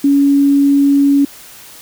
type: tone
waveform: sine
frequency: 280.9 Hz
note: C#4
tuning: 23 cents sharp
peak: -7 dBFS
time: 0.04-1.25 s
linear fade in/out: 5 ms
effects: white hiss -37 dBFS RMS until 1.81 s